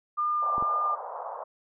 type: tone with vibrato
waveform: sine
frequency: 1200 Hz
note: D6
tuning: 37 cents sharp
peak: -24 dBFS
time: 0.17-0.96 s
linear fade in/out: 20 ms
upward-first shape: sine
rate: 2 Hz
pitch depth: 10 cents each way
type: band-pass noise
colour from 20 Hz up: white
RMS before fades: -37 dBFS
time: 0.42-1.44 s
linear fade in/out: 10 ms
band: 530 to 1100 Hz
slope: 48 dB/octave
type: clicks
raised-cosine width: 2 ms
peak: -24 dBFS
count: 2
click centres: 0.581 / 0.625 s
effects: none